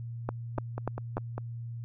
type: two click trains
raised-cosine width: 1 ms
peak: -21 / -16 dBFS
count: 5 / 4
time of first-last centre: 0.58-1.38 / 0.29-1.17 s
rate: 5 / 3.41 Hz
effects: added 117 Hz sine -36 dBFS peak until 1.84 s